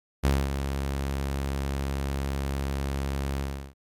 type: tone with ADSR envelope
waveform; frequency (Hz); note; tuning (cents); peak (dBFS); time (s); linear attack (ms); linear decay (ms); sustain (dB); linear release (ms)
sawtooth; 68.7; C#2; -15; -15; 0.23-3.74; 21; 230; -8; 350
effects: MP3 96 kbps